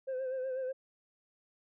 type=tone with vibrato; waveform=sine; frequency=520 Hz; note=C5; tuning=11 cents flat; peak=-31 dBFS; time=0.07-0.73 s; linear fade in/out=20 ms; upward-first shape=sine; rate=8.1 Hz; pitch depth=44 cents each way; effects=tanh soft clip ceiling -32 dBFS